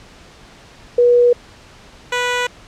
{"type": "tone pair in turn", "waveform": ["sine", "10% pulse"], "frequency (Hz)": [484.2, 491.5], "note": ["B4", "B4"], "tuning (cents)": [-34, -8], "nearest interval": "unison", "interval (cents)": 26, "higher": "second", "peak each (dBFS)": -8, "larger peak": "neither", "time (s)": [[0.98, 1.33], [2.12, 2.47]], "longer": "neither", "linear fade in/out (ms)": 5, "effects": ["pink hiss -43 dBFS RMS until 2.67 s", "low-pass 6000 Hz 12 dB/octave"]}